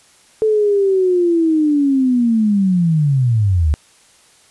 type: linear sweep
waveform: sine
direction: down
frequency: 440 to 70.1 Hz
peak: -11 dBFS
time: 0.42-3.74 s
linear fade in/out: 0 ms
effects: white hiss -50 dBFS RMS until 4.5 s + resampled to 24000 Hz